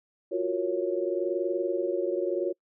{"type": "chord", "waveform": "sine", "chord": "Gb major seventh", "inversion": "third", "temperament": "equal", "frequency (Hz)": [349.2, 370, 466.2, 554.4], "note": ["F4", "Gb4", "Bb4", "Db5"], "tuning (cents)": [0, 0, 0, 0], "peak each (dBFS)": [-30, -30, -34, -31], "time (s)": [0.31, 2.53], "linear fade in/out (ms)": 20, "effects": ["noise-tail reverb RT60 0.1 s tail -26 dB re dry"]}